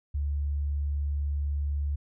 sine tone, 72 Hz, D2, 34 cents flat, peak -26 dBFS, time 0.14-1.96 s, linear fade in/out 10 ms, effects none

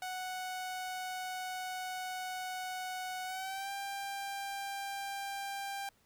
sawtooth tone with pitch glide, 740 to 793.1 Hz, F#5 to G5, 0 to +20 cents, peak -34 dBFS, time 0.02-5.89 s, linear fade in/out 2 ms, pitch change +120 cents, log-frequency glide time 3.25-3.71 s, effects pink hiss -70 dBFS RMS until 6.05 s

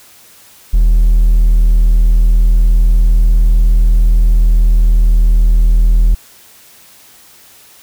triangle tone with hard clipping, 40.14 Hz, E1, 45 cents flat, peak -6 dBFS, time 0.73-6.15 s, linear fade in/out 10 ms, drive 5 dB, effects white hiss -42 dBFS RMS until 7.82 s

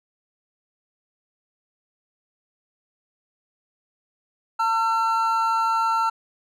triangle tone pair together, 903 / 1353 Hz, A5 / E6, +45 / +45 cents, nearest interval perfect fifth, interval 700 cents, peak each -20 dBFS, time 4.59-6.1 s, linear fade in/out 10 ms, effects none

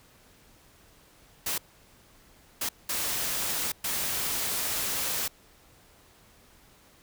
white noise bursts at uneven times, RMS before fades -30 dBFS, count 4, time 1.46-1.58 / 2.61-2.69 / 2.89-3.72 / 3.84-5.28 s, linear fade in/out 5 ms, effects pink hiss -58 dBFS RMS until 7.02 s

